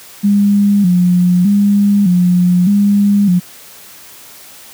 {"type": "tone with vibrato", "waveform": "sine", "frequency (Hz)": 190.3, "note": "F#3", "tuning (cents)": 49, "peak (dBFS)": -7, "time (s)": [0.23, 3.4], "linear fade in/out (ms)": 20, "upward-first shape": "square", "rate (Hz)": 0.82, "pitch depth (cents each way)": 110, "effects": ["white hiss -37 dBFS RMS until 4.73 s", "high-pass 80 Hz 12 dB/octave"]}